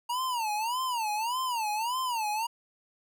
square tone with vibrato, 932.3 Hz, A#5, in tune, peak -29 dBFS, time 0.09-2.47 s, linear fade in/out 10 ms, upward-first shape sine, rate 1.7 Hz, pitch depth 190 cents each way, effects none

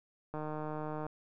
click train, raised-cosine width 1 ms, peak -26 dBFS, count 112, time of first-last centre 0.34-1.065 s, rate 153 Hz, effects none

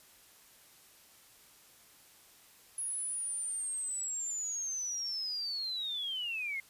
sine linear sweep, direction down, 10548 to 2093 Hz, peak -34 dBFS, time 2.78-6.6 s, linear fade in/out 2 ms, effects white hiss -60 dBFS RMS until 6.69 s + resampled to 32000 Hz

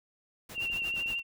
pink noise with tremolo, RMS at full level -44 dBFS, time 0.49-1.2 s, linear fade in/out 5 ms, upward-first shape sine, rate 8.5 Hz, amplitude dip 95%
sine tone with vibrato, 2755 Hz, F7, 24 cents flat, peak -30 dBFS, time 0.54-1.23 s, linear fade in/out 50 ms, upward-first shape square, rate 13 Hz, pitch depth 20 cents each way
click train, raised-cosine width 2 ms, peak -38 dBFS, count 5, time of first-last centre 0.58-1.06 s, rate 8.33 Hz
effects none

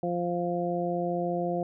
harmonic tone, 174.61 Hz, F3, in tune, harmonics 1 / 2 / 3 / 4, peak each -32 / -32 / -32 / -32 dBFS, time 0.03-1.63 s, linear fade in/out 2 ms, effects none

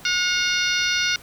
harmonic tone with a mistuned harmonic, 724 Hz, F#5, 38 cents flat, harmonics 2 / 3 / 4 / 5 / 6 / 7 / 8, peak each -24 / -26 / -27 / -28 / -29 / -29 / -30 dBFS, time 0.05-1.16 s, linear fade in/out 2 ms, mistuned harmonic 4, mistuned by -51 cents, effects pink hiss -45 dBFS RMS until 1.22 s

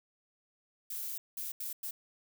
violet noise bursts at uneven times, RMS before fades -39 dBFS, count 4, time 0.9-1.18 / 1.37-1.52 / 1.6-1.73 / 1.83-1.91 s, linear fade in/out 5 ms, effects none

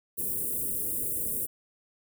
white band-stop noise, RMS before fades -31 dBFS, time 0.17-1.47 s, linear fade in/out 20 ms, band 510 to 8700 Hz, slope 48 dB/octave, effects none

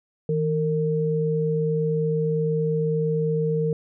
sine tone pair together, 159.6 / 457.2 Hz, D#3 / A#4, +44 / -34 cents, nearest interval octave + tritone, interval 1822 cents, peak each -23 dBFS, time 0.29-3.73 s, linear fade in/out 2 ms, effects none

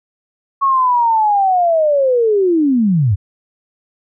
sine linear sweep, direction down, 1108.7 to 87.4 Hz, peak -10 dBFS, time 0.61-3.16 s, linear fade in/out 20 ms, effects none

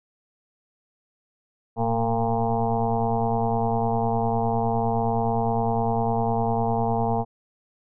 sine tone with frequency modulation, 459.1 Hz, A#4, 26 cents flat, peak -20 dBFS, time 1.76-7.25 s, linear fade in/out 50 ms, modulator 116 Hz, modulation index 3.8, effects none

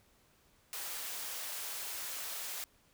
white high-pass noise, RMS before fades -41 dBFS, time 0.73-2.64 s, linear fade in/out 0 ms, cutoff 520 Hz, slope 12 dB/octave, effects pink hiss -68 dBFS RMS until 2.93 s

